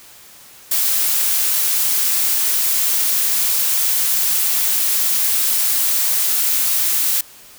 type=noise; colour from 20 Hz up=blue; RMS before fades=-17 dBFS; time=0.71-7.21 s; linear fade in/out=5 ms; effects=white hiss -43 dBFS RMS until 7.58 s